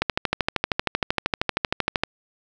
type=click train; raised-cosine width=0.3 ms; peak=-4 dBFS; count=27; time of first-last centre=0.02-2.036 s; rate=12.9 Hz; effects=none